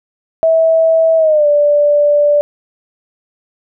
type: tone with pitch glide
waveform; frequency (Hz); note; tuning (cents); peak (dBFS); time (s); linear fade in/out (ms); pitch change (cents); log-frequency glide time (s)
sine; 650 to 585.8; E5 to D5; -24 to -5; -7; 0.43-2.41; 0; -181; 1.17-1.47
effects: none